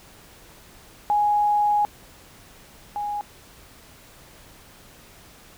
sine tone pair in turn, 830.6 / 826.4 Hz, G#5 / G#5, 0 / -9 cents, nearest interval unison, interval 9 cents, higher first, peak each -17 / -25 dBFS, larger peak first, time 1.1-1.85 / 2.96-3.21 s, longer first, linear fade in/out 0 ms, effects pink hiss -49 dBFS RMS until 5.57 s

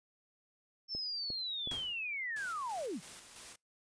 sine linear sweep, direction down, 5400 to 130.81 Hz, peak -36 dBFS, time 0.88-3.01 s, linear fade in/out 50 ms
clicks, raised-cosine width 2 ms, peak -32 dBFS, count 3, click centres 0.95 / 1.303 / 1.674 s
pink noise with exponential decay, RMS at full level -42 dBFS, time 1.71-2.07 s, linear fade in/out 2 ms, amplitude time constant 78 ms
white noise with tremolo, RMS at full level -49 dBFS, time 2.36-3.56 s, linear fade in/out 5 ms, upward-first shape square, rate 3 Hz, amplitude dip 40%
effects noise-tail reverb RT60 0.2 s tail -26 dB re dry + resampled to 22050 Hz

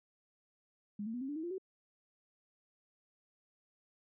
sine tone with pitch steps, 206.1 / 224.8 / 245.1 / 267.3 / 291.5 / 317.8 / 346.6 / 378 Hz, G#3 / A3 / B3 / C4 / D4 / D#4 / F4 / F#4, -13 / +37 / -13 / +37 / -13 / +37 / -13 / +37 cents, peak -37 dBFS, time 0.99-1.582 s, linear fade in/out 5 ms, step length 74 ms, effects none

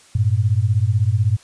sine beating tone pair, 98 / 114 Hz, G2 / A#2, 0 / -38 cents, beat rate 16 Hz, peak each -17 / -17 dBFS, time 0.15-1.37 s, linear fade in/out 5 ms, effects white hiss -49 dBFS RMS until 1.43 s + resampled to 22050 Hz

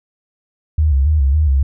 sine tone with vibrato, 72.3 Hz, D2, 27 cents flat, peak -10 dBFS, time 0.78-1.63 s, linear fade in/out 5 ms, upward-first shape square, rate 3.6 Hz, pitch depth 110 cents each way, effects none

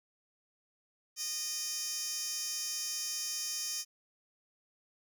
15% pulse tone with high-pass filter, 615 Hz, D#5, 20 cents flat, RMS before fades -37 dBFS, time 1.16-3.85 s, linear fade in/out 50 ms, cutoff 5300 Hz, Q 2.2, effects none

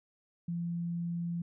sine tone, 171 Hz, F3, 36 cents flat, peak -32 dBFS, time 0.48-1.42 s, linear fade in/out 5 ms, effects none

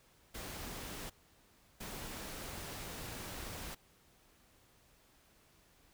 pink noise bursts at uneven times, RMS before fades -45 dBFS, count 2, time 0.34-1.1 / 1.8-3.75 s, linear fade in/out 10 ms, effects pink hiss -67 dBFS RMS until 5.93 s

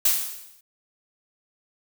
blue noise with exponential decay, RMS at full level -17 dBFS, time 0.05-0.61 s, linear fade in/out 5 ms, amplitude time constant 120 ms, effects none

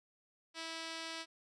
5% pulse tone with low-pass filter, 326.6 Hz, E4, 16 cents flat, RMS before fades -44 dBFS, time 0.54-1.26 s, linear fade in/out 50 ms, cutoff 6200 Hz, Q 4.6, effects none

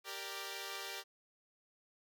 5% pulse chord, G minor, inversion none, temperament equal with one note detuned, 392 / 466.2 / 589.4 Hz, G4 / Bb4 / D5, 0 / 0 / +6 cents, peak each -34 / -35 / -37 dBFS, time 0.04-1.04 s, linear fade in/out 50 ms, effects none

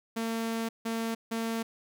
sawtooth tone bursts at uneven times, 227 Hz, A#3, 46 cents flat, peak -26 dBFS, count 3, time 0.16-0.69 / 0.85-1.15 / 1.31-1.63 s, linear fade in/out 10 ms, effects none

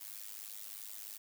blue noise with amplitude modulation, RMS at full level -43 dBFS, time 0-1.18 s, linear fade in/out 10 ms, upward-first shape sine, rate 103 Hz, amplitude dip 95%, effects none

